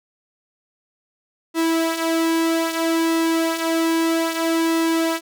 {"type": "tone with flanger", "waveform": "sawtooth", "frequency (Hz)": 328.1, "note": "E4", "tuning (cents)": -8, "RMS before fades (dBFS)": -20, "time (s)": [1.54, 5.21], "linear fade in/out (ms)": 50, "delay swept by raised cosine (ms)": [1.3, 4.5], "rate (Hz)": 0.62, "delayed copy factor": -0.55, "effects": []}